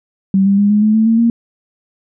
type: tone with pitch steps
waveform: sine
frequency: 193 / 198.2 / 203.5 / 209 / 214.6 / 220.4 / 226.4 / 232.5 Hz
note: G3 / G3 / G#3 / G#3 / A3 / A3 / A3 / A#3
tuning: -27 / +19 / -35 / +11 / -43 / +3 / +50 / -4 cents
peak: -8 dBFS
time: 0.34-1.3 s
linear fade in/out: 2 ms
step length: 120 ms
effects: none